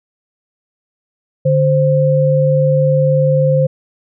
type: tone pair together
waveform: sine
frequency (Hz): 146.83 / 523.2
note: D3 / C5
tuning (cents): 0 / 0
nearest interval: octave + minor seventh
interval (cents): 2200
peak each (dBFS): -12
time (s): 1.45-3.67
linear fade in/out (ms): 10
effects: none